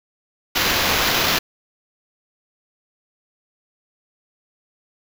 violet noise with sample-and-hold, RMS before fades -19 dBFS, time 0.55-1.39 s, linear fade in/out 10 ms, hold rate 8820 Hz, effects none

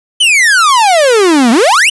45% pulse exponential two-way sweep, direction down then up, 3117 to 220 to 3117 Hz, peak -5 dBFS, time 0.2-1.9 s, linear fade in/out 10 ms, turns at 1.51 s, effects resampled to 24000 Hz + 7-bit

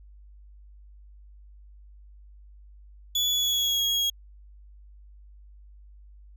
35% pulse tone with pitch glide, 3421 to 3299 Hz, A7 to G#7, -49 to -12 cents, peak -21 dBFS, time 3.15-4.1 s, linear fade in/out 5 ms, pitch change -63 cents, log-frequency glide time 3.3-3.84 s, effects added 50 Hz sine -47 dBFS peak until 6.36 s

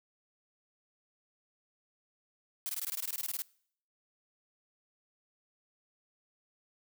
blue noise bursts, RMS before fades -36 dBFS, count 15, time 2.66-3.42 s, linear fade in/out 0 ms, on 32 ms, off 20 ms, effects noise-tail reverb RT60 0.6 s tail -23 dB re dry

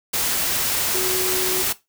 sine tone in noise, 370 Hz, F#4, in tune, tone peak -24 dBFS, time 0.94-1.63 s, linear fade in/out 10 ms, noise white, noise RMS -22 dBFS, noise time 0.13-1.73 s, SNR -5 dB, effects noise-tail reverb RT60 0.2 s tail -17 dB re dry

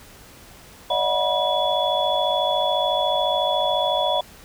sine tone cluster, 577 / 631 / 729 / 971 / 3413 Hz, D5 / D#5 / F#5 / B5 / G#7, -31 / +24 / -26 / -30 / +47 cents, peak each -25 dBFS, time 0.9-4.21 s, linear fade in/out 5 ms, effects pink hiss -46 dBFS RMS until 4.44 s

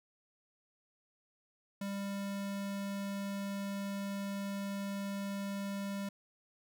square tone, 198.7 Hz, G3, 24 cents sharp, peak -37 dBFS, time 1.81-6.09 s, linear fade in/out 5 ms, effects none

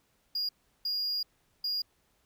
triangle tone bursts at uneven times, 4848 Hz, D#8, 46 cents flat, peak -28 dBFS, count 3, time 0.35-0.49 / 0.85-1.23 / 1.64-1.82 s, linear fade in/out 5 ms, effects pink hiss -71 dBFS RMS until 2.25 s

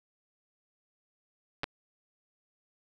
clicks, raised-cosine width 0.3 ms, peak -16 dBFS, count 2, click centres 1.634 / 1.641 s, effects none

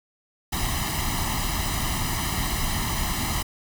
pink noise with comb filter, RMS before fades -26 dBFS, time 0.52-3.43 s, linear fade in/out 10 ms, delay 1 ms, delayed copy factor +0.8, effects none

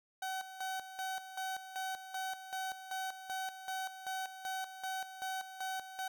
30% pulse tone with tremolo, 758 Hz, F#5, 42 cents sharp, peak -34 dBFS, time 0.22-6.08 s, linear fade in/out 5 ms, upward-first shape square, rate 2.6 Hz, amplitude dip 70%, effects none

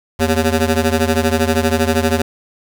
15% pulse ring-modulated tone, 160 Hz, D#3, 49 cents sharp, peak -4 dBFS, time 0.19-2.22 s, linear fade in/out 5 ms, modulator 73.7 Hz, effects none

